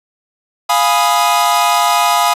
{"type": "chord", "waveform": "45% pulse", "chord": "F half-diminished seventh", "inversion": "none", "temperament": "equal", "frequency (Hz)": [698.5, 830.6, 987.8, 1244.5], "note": ["F5", "Ab5", "Cb6", "Eb6"], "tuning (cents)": [0, 0, 0, 0], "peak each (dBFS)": -16, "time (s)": [0.69, 2.34], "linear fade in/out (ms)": 10, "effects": ["resampled to 32000 Hz"]}